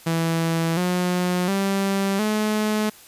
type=tone with pitch steps; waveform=sawtooth; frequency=164.81 / 179.73 / 195.99 / 213.7 Hz; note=E3 / F3 / G3 / G#3; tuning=0 / +50 / 0 / +50 cents; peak=-16 dBFS; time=0.06-2.9 s; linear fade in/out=10 ms; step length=710 ms; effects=white hiss -47 dBFS RMS until 3.07 s + resampled to 32000 Hz